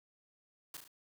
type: noise with echo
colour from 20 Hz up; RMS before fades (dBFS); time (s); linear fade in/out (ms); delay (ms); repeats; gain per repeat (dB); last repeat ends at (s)
white; -45; 0.74-0.77; 2; 36; 3; -5; 0.878
effects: none